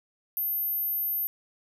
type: tone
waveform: sine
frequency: 13130 Hz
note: G#9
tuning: 21 cents flat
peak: -26 dBFS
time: 0.37-1.27 s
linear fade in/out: 0 ms
effects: none